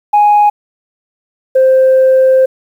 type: tone pair in turn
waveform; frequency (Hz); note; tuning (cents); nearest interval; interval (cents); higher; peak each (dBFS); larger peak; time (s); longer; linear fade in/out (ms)
sine; 830.6 / 523.2; G#5 / C5; 0 / 0; minor sixth; 800; first; -3; neither; 0.13-0.5 / 1.55-2.46; second; 10
effects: tanh soft clip ceiling -2 dBFS + 7-bit

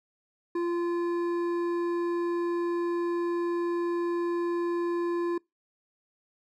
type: tone with hard clipping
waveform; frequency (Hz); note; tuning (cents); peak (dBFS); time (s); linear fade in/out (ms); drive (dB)
sine; 344.9; F4; -22; -28; 0.55-5.38; 5; 9
effects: noise-tail reverb RT60 0.2 s tail -25 dB re dry

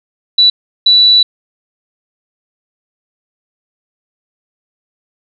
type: tone bursts at uneven times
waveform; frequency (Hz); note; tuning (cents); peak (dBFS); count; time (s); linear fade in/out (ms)
sine; 3951; B7; 0; -4; 2; 0.38-0.5 / 0.86-1.23; 5
effects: none

